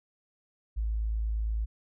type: tone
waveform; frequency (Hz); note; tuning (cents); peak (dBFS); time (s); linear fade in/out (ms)
sine; 54.4; A1; -19; -27; 0.76-1.66; 20
effects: none